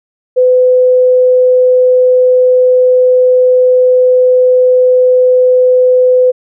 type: tone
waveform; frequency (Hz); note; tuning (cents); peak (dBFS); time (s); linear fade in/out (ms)
sine; 505; B4; +39; -4; 0.36-6.32; 20
effects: none